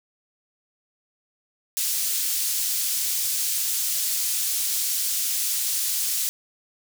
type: high-pass noise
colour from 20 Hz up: pink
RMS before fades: -25 dBFS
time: 1.77-6.29 s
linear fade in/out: 0 ms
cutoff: 5900 Hz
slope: 12 dB/octave
effects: none